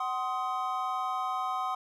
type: chord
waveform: triangle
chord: C diminished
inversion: second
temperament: just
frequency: 753.5 / 1046.5 / 1255.8 Hz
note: Gb5 / C6 / Eb6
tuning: +31 / 0 / +16 cents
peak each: -32 dBFS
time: 0-1.75 s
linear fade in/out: 5 ms
effects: none